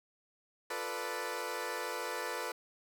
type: chord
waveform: 15% pulse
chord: B half-diminished seventh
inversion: second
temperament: equal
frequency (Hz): 349.2 / 440 / 493.9 / 587.3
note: F4 / A4 / B4 / D5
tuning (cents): 0 / 0 / 0 / 0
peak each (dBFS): -39 / -35 / -33 / -37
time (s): 0.7-2.52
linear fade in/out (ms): 5
effects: none